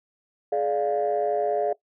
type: chord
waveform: sine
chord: D diminished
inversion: second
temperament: equal with one note detuned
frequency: 421.8 / 587.3 / 698.5 Hz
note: Ab4 / D5 / F5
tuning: +27 / 0 / 0 cents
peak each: -25 dBFS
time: 0.52-1.73 s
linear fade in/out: 5 ms
effects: noise-tail reverb RT60 0.1 s tail -19 dB re dry + tanh soft clip ceiling -15 dBFS